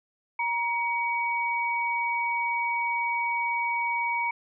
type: tone pair together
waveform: sine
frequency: 944 / 2259 Hz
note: A#5 / C#7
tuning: +22 / +32 cents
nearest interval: octave + minor third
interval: 1510 cents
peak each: -27 / -28 dBFS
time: 0.39-4.31 s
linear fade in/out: 5 ms
effects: none